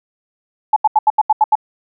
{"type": "tone bursts", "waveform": "sine", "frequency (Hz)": 859, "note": "A5", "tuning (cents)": -42, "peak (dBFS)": -7, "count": 8, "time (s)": [0.73, 1.554], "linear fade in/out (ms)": 5, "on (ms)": 33, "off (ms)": 80, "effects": []}